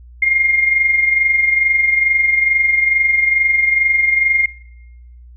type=tone with amplitude modulation; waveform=sine; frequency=2124 Hz; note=C7; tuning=25 cents sharp; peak=-9 dBFS; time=0.22-4.46 s; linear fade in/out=5 ms; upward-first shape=sine; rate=22.3 Hz; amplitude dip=55%; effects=noise-tail reverb RT60 0.9 s tail -20 dB re dry + added 60 Hz sine -37 dBFS peak until 5.36 s